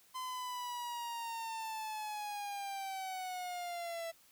45% pulse linear sweep, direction down, 1029 to 660 Hz, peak -39 dBFS, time 0.14-4.12 s, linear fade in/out 20 ms, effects white hiss -65 dBFS RMS until 4.31 s

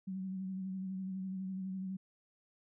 sine tone with vibrato, 189.1 Hz, F#3, 38 cents sharp, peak -37 dBFS, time 0.07-1.97 s, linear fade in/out 10 ms, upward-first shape sine, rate 12 Hz, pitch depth 31 cents each way, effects none

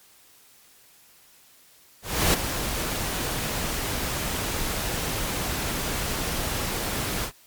pink noise with ADSR envelope, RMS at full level -19 dBFS, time 2.02-7.32 s, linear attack 320 ms, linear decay 5 ms, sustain -9 dB, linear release 82 ms, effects white hiss -55 dBFS RMS until 7.46 s + MP3 96 kbps

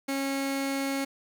sawtooth tone pair together, 273.5 / 1094 Hz, C#4 / C#6, -23 / -23 cents, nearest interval 2 octaves, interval 2400 cents, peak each -24 / -32 dBFS, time 0.08-1.05 s, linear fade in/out 10 ms, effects 10-bit

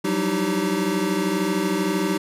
square tone cluster, 178.3 / 191.3 / 305.2 / 325.5 / 387.2 Hz, F3 / G3 / D#4 / E4 / G4, +36 / -42 / -33 / -22 / -21 cents, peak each -31 / -27 / -26 / -31 / -27 dBFS, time 0.04-2.18 s, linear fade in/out 10 ms, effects resampled to 32000 Hz

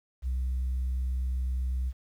sine tone, 63.7 Hz, C2, 46 cents flat, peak -25 dBFS, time 0.22-1.93 s, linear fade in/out 50 ms, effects tanh soft clip ceiling -25 dBFS + 10-bit

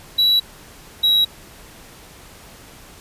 triangle tone pair in turn, 3917 / 3865 Hz, B7 / B7, -15 / -38 cents, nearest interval unison, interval 23 cents, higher first, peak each -11 dBFS, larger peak neither, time 0.18-0.4 / 1.03-1.25 s, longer neither, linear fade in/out 10 ms, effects pink hiss -43 dBFS RMS until 3 s + resampled to 32000 Hz

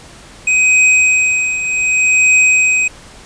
square tone with tremolo, 2517 Hz, D#7, 19 cents sharp, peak -7 dBFS, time 0.47-2.88 s, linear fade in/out 5 ms, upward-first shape triangle, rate 0.66 Hz, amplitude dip 70%, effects pink hiss -38 dBFS RMS until 3.25 s + resampled to 22050 Hz

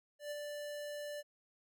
square tone with ADSR envelope, 587.3 Hz, D5, in tune, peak -39 dBFS, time 0.19-1.23 s, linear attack 120 ms, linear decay 25 ms, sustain -3 dB, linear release 36 ms, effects none

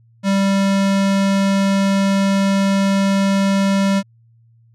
square tone, 196 Hz, G3, in tune, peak -14 dBFS, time 0.23-4.03 s, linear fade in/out 50 ms, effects added 115 Hz sine -49 dBFS peak until 4.74 s + low-pass 8000 Hz 12 dB/octave

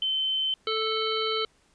sine tone, 3076 Hz, G7, 33 cents flat, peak -24 dBFS, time 0.02-0.54 s, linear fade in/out 2 ms
harmonic tone, 440 Hz, A4, in tune, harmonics 1 / 3 / 5 / 7 / 9 / 10, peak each -29 / -31 / -37 / -31 / -34 / -39 dBFS, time 0.67-1.45 s, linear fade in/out 2 ms
effects pink hiss -64 dBFS RMS until 1.74 s + resampled to 22050 Hz

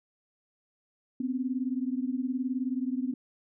sine beating tone pair, 250 / 269 Hz, B3 / C4, +21 / +48 cents, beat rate 19 Hz, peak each -30 / -32 dBFS, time 1.2-3.14 s, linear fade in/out 5 ms, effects none

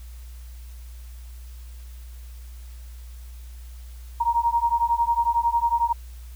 sine beating tone pair, 932.3 / 943.3 Hz, A#5 / A#5, 0 / +20 cents, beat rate 11 Hz, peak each -22 dBFS, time 4.2-5.93 s, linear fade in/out 10 ms, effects added 60 Hz sine -37 dBFS peak until 6.35 s + white hiss -54 dBFS RMS until 6.35 s

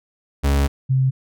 40% pulse / sine tone pair in turn, 70 / 131.69 Hz, C#2 / C3, +18 / +12 cents, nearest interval major seventh, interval 1094 cents, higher second, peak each -14 dBFS, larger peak neither, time 0.43-0.68 / 0.89-1.11 s, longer first, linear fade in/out 20 ms, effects none

